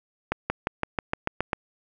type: accelerating click train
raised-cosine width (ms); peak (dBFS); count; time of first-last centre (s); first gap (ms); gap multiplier
0.5; -9; 9; 0.32-1.532; 180; 0.95
effects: none